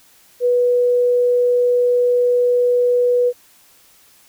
sine tone, 490 Hz, B4, 14 cents flat, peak -12 dBFS, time 0.4-3.33 s, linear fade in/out 50 ms, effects white hiss -51 dBFS RMS until 4.28 s

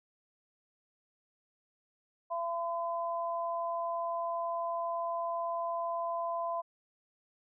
sine tone pair together, 678 / 1015.9 Hz, E5 / B5, +49 / +49 cents, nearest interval perfect fifth, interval 700 cents, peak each -34 / -35 dBFS, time 2.3-6.62 s, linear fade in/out 20 ms, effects none

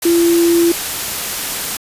sine tone in noise, 339.6 Hz, F4, 48 cents flat, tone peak -9 dBFS, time 0.05-0.72 s, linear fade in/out 5 ms, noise white, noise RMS -21 dBFS, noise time 0.02-1.77 s, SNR +9 dB, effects resampled to 32000 Hz

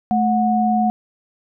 sine tone pair together, 217.6 / 731.9 Hz, A3 / F#5, -19 / -19 cents, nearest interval octave + major sixth, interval 2100 cents, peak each -17 dBFS, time 0.11-0.9 s, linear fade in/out 0 ms, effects none

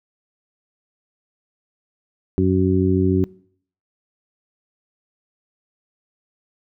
harmonic tone, 93.4 Hz, F#2, 17 cents sharp, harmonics 1 / 2 / 3 / 4, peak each -20 / -20 / -20 / -20 dBFS, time 2.38-3.24 s, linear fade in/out 0 ms, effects noise-tail reverb RT60 0.6 s tail -24 dB re dry

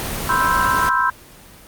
pink noise, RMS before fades -25 dBFS, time 0-0.89 s, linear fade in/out 0 ms
sine chord, C major seventh, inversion third, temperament equal, 987.8 / 1046.5 / 1318.5 / 1568 Hz, B5 / C6 / E6 / G6, 0 / 0 / 0 / 0 cents, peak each -20 dBFS, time 0.29-1.1 s, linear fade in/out 2 ms
effects pink hiss -43 dBFS RMS until 1.67 s + Opus 24 kbps

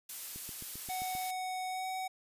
blue noise, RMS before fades -41 dBFS, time 0.09-1.31 s, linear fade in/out 5 ms
click train, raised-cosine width 3 ms, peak -36 dBFS, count 7, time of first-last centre 0.36-1.152 s, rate 7.58 Hz
square tone with pitch glide, 743 to 752.1 Hz, F#5 to F#5, +7 to +28 cents, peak -36 dBFS, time 0.89-2.08 s, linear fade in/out 10 ms, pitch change +21 cents, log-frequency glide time 1.69-1.85 s
effects resampled to 32000 Hz

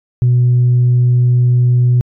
sine tone, 123.2 Hz, B2, 4 cents flat, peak -6 dBFS, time 0.22-2.01 s, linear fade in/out 0 ms, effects tanh soft clip ceiling -5 dBFS

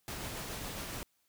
pink noise with tremolo, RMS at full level -40 dBFS, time 0.08-1.03 s, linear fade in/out 0 ms, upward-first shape triangle, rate 7.2 Hz, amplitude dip 25%, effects white hiss -75 dBFS RMS until 1.28 s

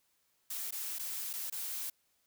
blue noise with dropouts, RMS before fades -39 dBFS, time 0.5-1.9 s, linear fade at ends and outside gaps 5 ms, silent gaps 0.709-0.723 / 0.986-0.993 / 1.331-1.335 / 1.5-1.522 s, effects white hiss -75 dBFS RMS until 2.26 s

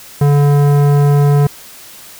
sine tone with tanh clipping, 143.9 Hz, D3, 35 cents flat, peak -9 dBFS, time 0.21-1.47 s, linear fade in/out 5 ms, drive 16 dB, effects white hiss -36 dBFS RMS until 2.19 s

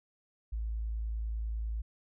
sine tone, 55 Hz, A1, in tune, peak -32 dBFS, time 0.52-1.82 s, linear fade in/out 10 ms, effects none

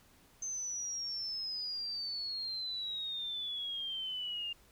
sine exponential sweep, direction down, 6272 to 2796 Hz, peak -36 dBFS, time 0.42-4.53 s, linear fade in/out 5 ms, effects pink hiss -64 dBFS RMS until 4.71 s

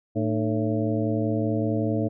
harmonic tone with a mistuned harmonic, 110.8 Hz, A2, 13 cents sharp, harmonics 1 / 2 / 3 / 4 / 5 / 6, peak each -27 / -28 / -27 / -32 / -32 / -33 dBFS, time 0.15-2.09 s, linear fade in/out 20 ms, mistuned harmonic 3, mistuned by -140 cents, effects none

